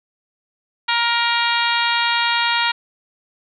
harmonic tone, 470 Hz, A#4, 14 cents sharp, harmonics 2 / 3 / 4 / 5 / 6 / 7 / 8 / 9, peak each -21 / -23 / -24 / -25 / -26 / -26 / -27 / -28 dBFS, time 0.88-2.72 s, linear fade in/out 10 ms, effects none

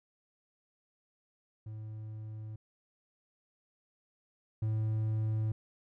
triangle tone pair in turn, 108.5 / 109.19 Hz, A2 / A2, -24 / -13 cents, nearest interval unison, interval 11 cents, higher second, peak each -38 / -27 dBFS, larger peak second, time 1.66-2.56 / 4.62-5.52 s, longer neither, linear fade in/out 5 ms, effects none

